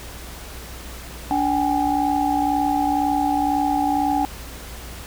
sine tone cluster, 289.2 / 766 / 828 Hz, D4 / G5 / G#5, -27 / -40 / -5 cents, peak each -22 dBFS, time 1.31-4.25 s, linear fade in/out 0 ms, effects added 60 Hz sine -37 dBFS peak until 5.06 s + pink hiss -38 dBFS RMS until 5.06 s

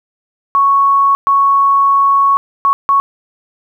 sine tone bursts at uneven times, 1108.7 Hz, C#6, in tune, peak -7 dBFS, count 4, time 0.55-1.15 / 1.27-2.37 / 2.65-2.73 / 2.89-3 s, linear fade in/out 0 ms, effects 8-bit

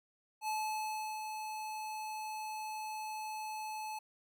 square tone with ADSR envelope, 863 Hz, A5, 34 cents flat, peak -34 dBFS, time 0.41-3.99 s, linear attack 68 ms, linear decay 720 ms, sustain -6 dB, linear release 7 ms, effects none

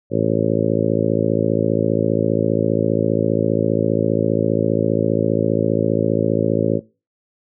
harmonic tone, 55 Hz, A1, in tune, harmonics 2 / 3 / 4 / 5 / 6 / 7 / 8 / 9 / 10, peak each -24 / -24 / -24 / -24 / -24 / -24 / -24 / -24 / -24 dBFS, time 0.1-6.81 s, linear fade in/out 50 ms, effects noise-tail reverb RT60 0.3 s tail -21 dB re dry

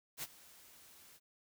white noise with ADSR envelope, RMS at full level -40 dBFS, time 0.17-1.2 s, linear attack 58 ms, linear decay 35 ms, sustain -20 dB, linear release 40 ms, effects none

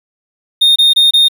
triangle tone bursts, 3678 Hz, A#7, 24 cents flat, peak -4 dBFS, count 4, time 0.61-1.285 s, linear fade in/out 10 ms, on 150 ms, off 25 ms, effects 7-bit

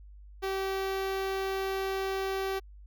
sawtooth tone with notch filter, 385.7 Hz, G4, 28 cents flat, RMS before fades -32 dBFS, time 0.42-2.6 s, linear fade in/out 20 ms, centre 8300 Hz, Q 1, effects added 50 Hz sine -47 dBFS peak until 2.86 s

